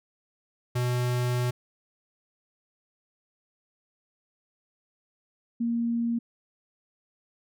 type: tone pair in turn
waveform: square / sine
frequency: 123.47 / 233.8 Hz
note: B2 / A#3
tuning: 0 / +5 cents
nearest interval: major seventh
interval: 1105 cents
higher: second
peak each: -25 / -24 dBFS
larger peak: second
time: 0.75-1.51 / 5.6-6.19 s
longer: first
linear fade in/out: 10 ms
effects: none